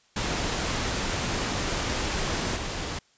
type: noise with level steps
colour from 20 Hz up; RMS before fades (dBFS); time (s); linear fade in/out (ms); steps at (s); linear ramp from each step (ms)
pink; -28 / -32; 0.16-2.99; 5; 2.55; 20
effects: white hiss -63 dBFS RMS until 3.17 s + resampled to 16000 Hz